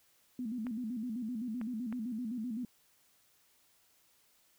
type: tone with vibrato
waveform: sine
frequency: 233.3 Hz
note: A#3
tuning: 2 cents sharp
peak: -35 dBFS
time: 0.39-2.65 s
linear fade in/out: 2 ms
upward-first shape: square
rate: 7.8 Hz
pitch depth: 120 cents each way
type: clicks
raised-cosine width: 0.5 ms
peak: -32 dBFS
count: 3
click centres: 0.668 / 1.614 / 1.926 s
effects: white hiss -69 dBFS RMS until 4.58 s